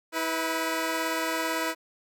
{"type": "tone pair together", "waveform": "10% pulse", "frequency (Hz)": [323.3, 493.9], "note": ["E4", "B4"], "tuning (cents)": [-34, 0], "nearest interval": "perfect fifth", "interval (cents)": 734, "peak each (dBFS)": [-20, -23], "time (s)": [0.12, 1.75], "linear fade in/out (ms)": 50, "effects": []}